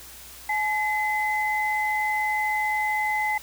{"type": "tone pair together", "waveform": "sine", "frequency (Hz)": [851, 2037], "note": ["G#5", "C7"], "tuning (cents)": [42, -47], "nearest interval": "octave + minor third", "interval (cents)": 1511, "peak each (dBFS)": -25, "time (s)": [0.49, 3.38], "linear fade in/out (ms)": 5, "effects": ["added 60 Hz sine -52 dBFS peak until 3.42 s", "white hiss -44 dBFS RMS until 3.42 s"]}